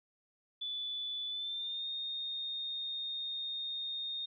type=tone with pitch glide; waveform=sine; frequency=3475 to 3682 Hz; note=A7 to A#7; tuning=-22 to -22 cents; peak=-36 dBFS; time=0.61-4.26 s; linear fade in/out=10 ms; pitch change=+100 cents; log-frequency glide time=1.28-1.87 s; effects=none